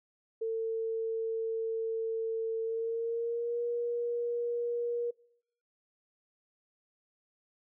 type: tone with pitch glide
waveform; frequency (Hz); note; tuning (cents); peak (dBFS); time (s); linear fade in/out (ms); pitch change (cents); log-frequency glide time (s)
sine; 450 to 475.7; A4 to A#4; +39 to +35; -30; 0.41-5.11; 10; +96; 2.63-3.61
effects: noise-tail reverb RT60 0.7 s tail -24 dB re dry